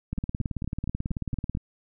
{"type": "two click trains", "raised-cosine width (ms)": 5, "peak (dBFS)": [-19, -17], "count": [7, 27], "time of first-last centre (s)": [[0.18, 1.572], [0.13, 1.551]], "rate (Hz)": [4.31, 18.3], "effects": []}